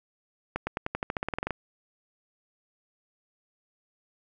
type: accelerating click train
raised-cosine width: 0.5 ms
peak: -14 dBFS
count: 15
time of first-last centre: 0.56-1.507 s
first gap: 110 ms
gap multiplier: 0.92
effects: none